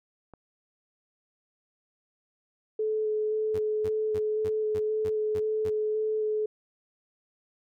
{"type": "click", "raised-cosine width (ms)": 1, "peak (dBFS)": -33, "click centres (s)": 0.337}
{"type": "tone with vibrato", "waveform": "sine", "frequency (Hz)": 430.7, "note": "A4", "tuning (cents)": -37, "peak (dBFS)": -25, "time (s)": [2.79, 6.46], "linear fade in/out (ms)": 5, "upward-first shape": "square", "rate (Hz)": 1.9, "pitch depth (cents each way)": 9}
{"type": "tone bursts", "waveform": "sawtooth", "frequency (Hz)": 95.4, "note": "G2", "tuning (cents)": -47, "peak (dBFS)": -33, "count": 8, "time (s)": [3.54, 5.698], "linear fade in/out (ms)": 10, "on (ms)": 51, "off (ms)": 250}
{"effects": []}